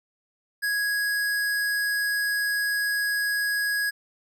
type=tone; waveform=square; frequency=1661.2 Hz; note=G#6; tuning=in tune; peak=-24 dBFS; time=0.62-3.91 s; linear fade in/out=20 ms; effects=none